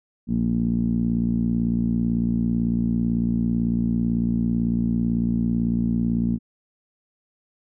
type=tone with low-pass filter; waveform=10% pulse; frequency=58 Hz; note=A#1; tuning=8 cents flat; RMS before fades=-22 dBFS; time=0.27-6.39 s; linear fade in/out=50 ms; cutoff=220 Hz; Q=4.7; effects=none